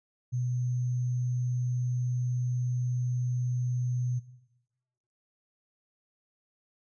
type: tone with sample-and-hold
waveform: sine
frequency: 123.47 Hz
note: B2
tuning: in tune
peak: -27 dBFS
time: 0.32-4.2 s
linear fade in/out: 20 ms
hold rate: 6300 Hz
effects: noise-tail reverb RT60 1.0 s tail -17 dB re dry + resampled to 22050 Hz

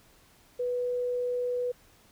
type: tone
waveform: sine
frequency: 492.4 Hz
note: B4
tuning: 5 cents flat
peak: -27 dBFS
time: 0.59-1.72 s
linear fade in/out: 10 ms
effects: pink hiss -60 dBFS RMS until 2.11 s

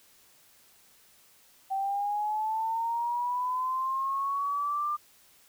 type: linear sweep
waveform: sine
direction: up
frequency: 770 to 1198 Hz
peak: -27 dBFS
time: 1.7-4.97 s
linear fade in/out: 20 ms
effects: white hiss -60 dBFS RMS until 5.48 s

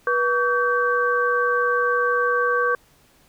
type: tone cluster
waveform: sine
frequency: 486.7 / 1137 / 1557 Hz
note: B4 / C#6 / G6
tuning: -25 / +44 / -12 cents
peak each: -22 dBFS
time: 0.07-2.75 s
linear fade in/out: 2 ms
effects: pink hiss -57 dBFS RMS until 3.28 s

